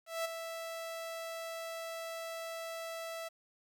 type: tone with ADSR envelope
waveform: sawtooth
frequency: 659.3 Hz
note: E5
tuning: in tune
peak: -28 dBFS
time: 0.06-3.29 s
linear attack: 190 ms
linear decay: 13 ms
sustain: -8 dB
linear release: 15 ms
effects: 11-bit